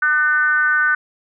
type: tone with frequency modulation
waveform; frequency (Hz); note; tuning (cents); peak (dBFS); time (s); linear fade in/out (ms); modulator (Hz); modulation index
sine; 1505; F#6; +29; -13; 0.02-0.95; 5; 297; 0.66
effects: none